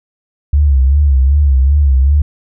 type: tone with vibrato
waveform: sine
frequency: 69.3 Hz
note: C#2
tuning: in tune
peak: -6 dBFS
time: 0.53-2.22 s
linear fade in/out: 5 ms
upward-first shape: sine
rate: 2.6 Hz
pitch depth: 110 cents each way
effects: none